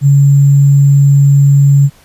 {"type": "tone with sample-and-hold", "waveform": "sine", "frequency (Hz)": 140.5, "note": "C#3", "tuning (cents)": 24, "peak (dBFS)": -3, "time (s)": [0.01, 1.9], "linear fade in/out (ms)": 50, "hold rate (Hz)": 7350, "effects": ["pink hiss -45 dBFS RMS until 2.04 s", "resampled to 32000 Hz"]}